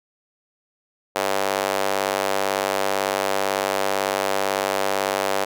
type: tone with high-pass filter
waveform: square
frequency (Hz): 49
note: G1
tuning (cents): 0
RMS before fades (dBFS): -23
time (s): 1.15-5.45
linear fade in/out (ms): 10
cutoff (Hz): 580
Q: 1.6
effects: none